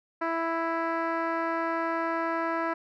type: tone with low-pass filter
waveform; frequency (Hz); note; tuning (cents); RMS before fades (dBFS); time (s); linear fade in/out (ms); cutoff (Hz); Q
10% pulse; 330.2; E4; +3; -29; 0.21-2.74; 10; 1500; 1.1
effects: none